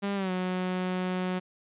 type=tone with pitch glide; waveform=sawtooth; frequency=200 to 183.4 Hz; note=G3 to F#3; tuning=+35 to -15 cents; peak=-24 dBFS; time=0.02-1.4 s; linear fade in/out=20 ms; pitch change=-150 cents; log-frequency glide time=0.15-0.31 s; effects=resampled to 8000 Hz